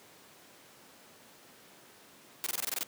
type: noise bursts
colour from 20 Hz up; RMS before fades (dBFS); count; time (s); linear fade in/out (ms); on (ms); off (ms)
white; -33; 9; 2.44-2.832; 0; 24; 22
effects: pink hiss -56 dBFS RMS until 2.87 s + high-pass 200 Hz 12 dB/octave

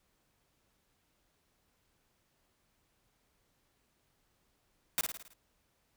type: noise with echo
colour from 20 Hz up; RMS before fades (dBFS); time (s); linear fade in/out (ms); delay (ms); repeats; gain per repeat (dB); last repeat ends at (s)
white; -30; 4.98-5.01; 0; 54; 6; -5; 5.334
effects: pink hiss -75 dBFS RMS until 5.96 s

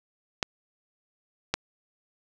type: clicks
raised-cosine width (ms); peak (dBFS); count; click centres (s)
0.2; -7; 2; 0.428 / 1.54
effects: none

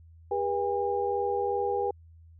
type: tone cluster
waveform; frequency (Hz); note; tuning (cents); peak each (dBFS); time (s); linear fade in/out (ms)
sine; 401.8 / 484.5 / 808; G4 / B4 / G#5; +43 / -33 / -48; -30; 0.31-1.91; 5
effects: added 82 Hz sine -50 dBFS peak until 2.39 s

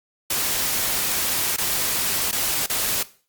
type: noise with dropouts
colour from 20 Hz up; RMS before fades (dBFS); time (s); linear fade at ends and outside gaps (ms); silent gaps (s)
white; -23; 0.3-3.03; 5; 1.564-1.582 / 2.313-2.326 / 2.662-2.697
effects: noise-tail reverb RT60 0.4 s tail -17 dB re dry + Opus 48 kbps

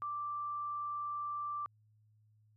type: tone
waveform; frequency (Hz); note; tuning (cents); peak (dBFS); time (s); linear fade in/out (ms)
sine; 1174.7; D6; 0; -36; 0.02-1.66; 0
effects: added 107 Hz sine -65 dBFS peak until 2.56 s

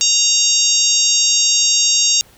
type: harmonic tone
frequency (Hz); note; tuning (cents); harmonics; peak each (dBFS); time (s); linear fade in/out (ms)
932.3; A#5; 0; 3 / 4 / 5 / 6 / 7 / 8; -22 / -19 / -20 / -18 / -16 / -20; 0.01-2.21; 0
effects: pink hiss -48 dBFS RMS until 2.37 s

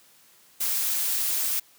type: noise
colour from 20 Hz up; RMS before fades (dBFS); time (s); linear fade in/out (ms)
blue; -26; 0.6-1.6; 10
effects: white hiss -57 dBFS RMS until 1.78 s + high-pass 100 Hz 12 dB/octave

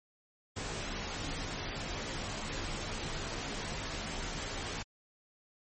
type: noise with comb filter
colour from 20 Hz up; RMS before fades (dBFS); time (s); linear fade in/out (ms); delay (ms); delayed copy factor
pink; -38; 0.56-4.83; 10; 16; -0.75
effects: MP3 32 kbps

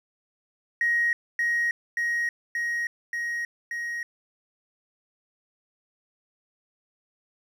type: tone with echo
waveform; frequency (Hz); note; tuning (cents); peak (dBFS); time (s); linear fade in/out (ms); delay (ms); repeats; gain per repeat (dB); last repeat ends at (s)
triangle; 1884; A#6; +18; -17; 0.81-1.13; 2; 580; 5; -2; 4.03
effects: tanh soft clip ceiling -18 dBFS

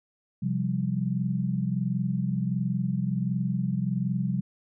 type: chord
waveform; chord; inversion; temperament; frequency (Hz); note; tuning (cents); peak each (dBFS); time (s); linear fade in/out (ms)
sine; C suspended fourth; none; equal; 130.81 / 174.61 / 196; C3 / F3 / G3; 0 / 0 / 0; -29; 0.42-4.41; 10
effects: none

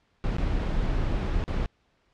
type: noise with dropouts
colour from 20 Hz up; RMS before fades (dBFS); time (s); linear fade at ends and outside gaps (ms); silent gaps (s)
brown; -26; 0.24-1.66; 0; 0.366-0.384 / 0.587-0.591 / 1.439-1.479
effects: pink hiss -68 dBFS RMS until 2.13 s + low-pass 4000 Hz 12 dB/octave

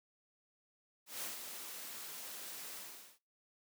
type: noise with ADSR envelope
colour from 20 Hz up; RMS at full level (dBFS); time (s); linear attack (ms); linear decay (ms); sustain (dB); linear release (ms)
white; -41; 1.06-3.19; 160; 150; -6; 430
effects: noise-tail reverb RT60 0.3 s tail -23 dB re dry + high-pass 200 Hz 12 dB/octave

